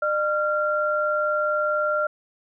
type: tone pair together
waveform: sine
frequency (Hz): 604 / 1379.6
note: D5 / F6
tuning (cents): +48 / -22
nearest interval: octave + major second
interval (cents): 1430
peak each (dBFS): -23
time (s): 0.02-2.07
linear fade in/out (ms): 5
effects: none